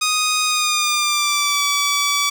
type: tone with pitch glide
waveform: 10% pulse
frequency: 1244.5 to 1147.8 Hz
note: D#6 to D6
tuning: 0 to -40 cents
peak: -8 dBFS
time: 0.01-2.3 s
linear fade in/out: 10 ms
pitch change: -140 cents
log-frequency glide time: 0.45-1.63 s
effects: none